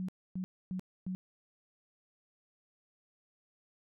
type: tone bursts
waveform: sine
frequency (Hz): 185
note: F#3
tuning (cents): 0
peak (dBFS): -34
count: 4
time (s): 0-1.15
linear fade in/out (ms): 0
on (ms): 85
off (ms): 270
effects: none